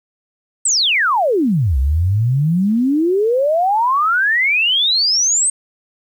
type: exponential two-way sweep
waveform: sine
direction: down then up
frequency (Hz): 8520 to 63.1 to 8520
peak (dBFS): -12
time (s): 0.65-5.5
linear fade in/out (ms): 5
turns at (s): 1.78
effects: 8-bit